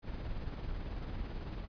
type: noise with tremolo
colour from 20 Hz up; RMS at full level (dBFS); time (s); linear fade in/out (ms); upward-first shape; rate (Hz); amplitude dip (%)
brown; -38; 0.02-1.68; 50; sine; 18; 40
effects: resampled to 11025 Hz

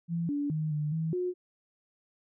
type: tone with pitch steps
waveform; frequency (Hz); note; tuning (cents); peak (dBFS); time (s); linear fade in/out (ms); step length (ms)
sine; 168.5 / 288.1 / 155.4 / 149.9 / 160.9 / 361.1; E3 / D4 / D#3 / D3 / E3 / F#4; +38 / -33 / -2 / +36 / -42 / -42; -28; 0.08-1.34; 50; 210
effects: none

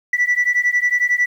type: beating tone pair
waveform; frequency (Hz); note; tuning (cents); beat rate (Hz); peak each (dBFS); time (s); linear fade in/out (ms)
sine; 1958 / 1969; B6 / B6; -15 / -6; 11; -16; 0.13-1.26; 5
effects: tanh soft clip ceiling -10 dBFS + 8-bit

